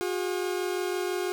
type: tone pair together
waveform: 40% pulse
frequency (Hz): 360 / 406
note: F#4 / G#4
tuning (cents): -47 / -39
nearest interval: major second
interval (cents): 208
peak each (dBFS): -28 / -32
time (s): 0.01-1.32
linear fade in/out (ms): 0
effects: none